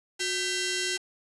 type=ring-modulated tone; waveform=10% pulse; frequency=1181 Hz; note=D6; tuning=9 cents sharp; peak=-16 dBFS; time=0.19-0.98 s; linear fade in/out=20 ms; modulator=815 Hz; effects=resampled to 24000 Hz + 7-bit